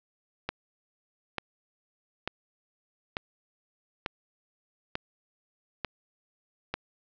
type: click train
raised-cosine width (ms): 0.3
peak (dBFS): -14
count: 8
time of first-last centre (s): 0.49-6.74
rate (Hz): 1.12
effects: low-pass 5000 Hz 12 dB/octave